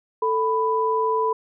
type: tone pair together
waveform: sine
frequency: 442 / 992.8 Hz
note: A4 / B5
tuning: +8 / +9 cents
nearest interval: octave + major second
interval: 1401 cents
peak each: -22 / -21 dBFS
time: 0.22-1.33 s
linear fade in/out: 5 ms
effects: none